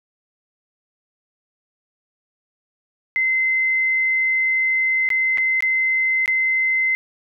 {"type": "tone with dropouts", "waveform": "sine", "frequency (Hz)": 2063, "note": "C7", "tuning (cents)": -25, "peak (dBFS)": -16, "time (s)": [3.16, 6.95], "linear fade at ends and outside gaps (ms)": 0, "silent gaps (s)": [[5.09, 5.103], [5.374, 5.382], [5.606, 5.624], [6.259, 6.278]], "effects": []}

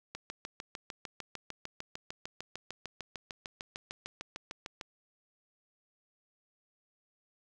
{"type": "click train", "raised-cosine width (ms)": 0.2, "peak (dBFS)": -23, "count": 32, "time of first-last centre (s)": [0.15, 4.812], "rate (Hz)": 6.65, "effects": []}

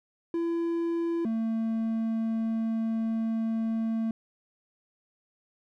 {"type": "tone pair in turn", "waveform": "triangle", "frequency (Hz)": [336.5, 224.6], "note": ["E4", "A3"], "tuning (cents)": [36, 36], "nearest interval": "perfect fifth", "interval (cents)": 700, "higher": "first", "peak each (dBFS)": -24, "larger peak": "neither", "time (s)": [[0.34, 1.25], [1.25, 4.11]], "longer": "second", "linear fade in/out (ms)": 2, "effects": []}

